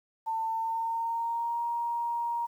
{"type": "tone with pitch glide", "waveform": "sine", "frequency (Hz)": [896, 940.5], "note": ["A5", "A#5"], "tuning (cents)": [31, 15], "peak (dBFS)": -28, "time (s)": [0.26, 2.47], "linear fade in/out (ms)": 20, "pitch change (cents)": 84, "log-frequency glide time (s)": [0.45, 1.61], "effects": ["10-bit"]}